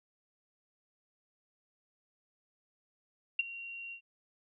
sine tone with ADSR envelope, 2754 Hz, F7, 25 cents flat, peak -23 dBFS, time 3.39-4.01 s, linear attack 4 ms, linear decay 21 ms, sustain -18 dB, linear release 85 ms, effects none

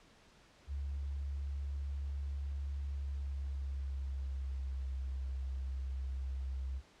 sine tone with pitch glide, 70 to 66.07 Hz, C#2 to C2, +18 to +17 cents, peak -36 dBFS, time 0.67-6.82 s, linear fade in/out 50 ms, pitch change -101 cents, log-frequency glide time 2.86-4.88 s, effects pink hiss -63 dBFS RMS until 7 s + low-pass 6000 Hz 12 dB/octave

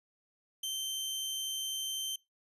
sawtooth tone, 3114 Hz, G7, 12 cents flat, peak -31 dBFS, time 0.63-2.16 s, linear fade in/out 5 ms, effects noise-tail reverb RT60 0.2 s tail -23 dB re dry + resampled to 32000 Hz

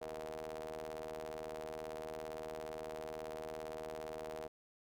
sawtooth ring-modulated tone, 77.78 Hz, D#2, in tune, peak -36 dBFS, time 0.01-4.48 s, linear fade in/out 10 ms, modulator 553 Hz, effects none

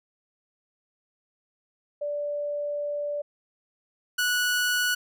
sine / sawtooth tone pair in turn, 584 / 1471.6 Hz, D5 / F#6, -10 / -10 cents, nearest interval octave + major third, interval 1600 cents, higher second, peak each -27 / -19 dBFS, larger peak second, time 2.01-3.22 / 4.18-4.95 s, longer first, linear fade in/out 10 ms, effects none

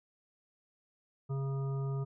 harmonic tone, 136.4 Hz, C#3, 28 cents flat, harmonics 1 / 3 / 5 / 7 / 9, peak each -32 / -43 / -52 / -54 / -51 dBFS, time 1.29-2.05 s, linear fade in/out 20 ms, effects none

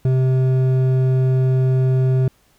sine tone with hard clipping, 130 Hz, C3, 11 cents flat, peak -15 dBFS, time 0.05-2.28 s, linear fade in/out 2 ms, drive 8 dB, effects pink hiss -58 dBFS RMS until 2.58 s

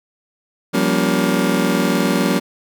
30% pulse chord, G half-diminished seventh, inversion third, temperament just, 176.4 / 196 / 235.2 / 282.2 Hz, F3 / G3 / Bb3 / Db4, +18 / 0 / +16 / +31 cents, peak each -18 dBFS, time 0.73-2.4 s, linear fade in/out 20 ms, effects none

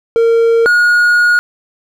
triangle tone pair in turn, 460 / 1442 Hz, A#4 / F#6, -23 / -45 cents, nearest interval octave + minor sixth, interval 1978 cents, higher second, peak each -5 dBFS, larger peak neither, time 0.16-0.66 / 0.66-1.39 s, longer second, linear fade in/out 0 ms, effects none

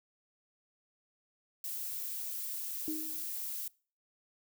violet noise, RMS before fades -39 dBFS, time 1.64-3.68 s, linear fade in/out 2 ms
sine tone with exponential decay, 311.8 Hz, D#4, 4 cents sharp, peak -32 dBFS, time 2.88-3.34 s, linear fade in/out 0 ms, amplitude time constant 100 ms
effects noise-tail reverb RT60 0.4 s tail -24 dB re dry

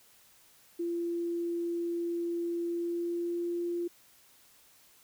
sine tone with pitch glide, 341.9 to 345.9 Hz, F4 to F4, -37 to -17 cents, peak -30 dBFS, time 0.79-3.88 s, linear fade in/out 10 ms, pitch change +20 cents, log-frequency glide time 2.63-3.6 s, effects white hiss -61 dBFS RMS until 5.03 s

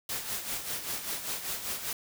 white noise with tremolo, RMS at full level -33 dBFS, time 0.09-1.93 s, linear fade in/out 2 ms, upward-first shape sine, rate 5.1 Hz, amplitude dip 60%, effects none

